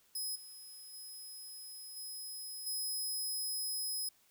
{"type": "tone with level steps", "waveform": "15% pulse", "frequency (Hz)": 5100, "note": "D#8", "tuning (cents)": 42, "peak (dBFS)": [-31, -44, -41, -37, -30], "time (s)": [0.15, 4.09], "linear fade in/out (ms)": 5, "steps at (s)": [0.35, 0.93, 1.96, 2.66], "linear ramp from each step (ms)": 10, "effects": ["white hiss -69 dBFS RMS until 4.3 s"]}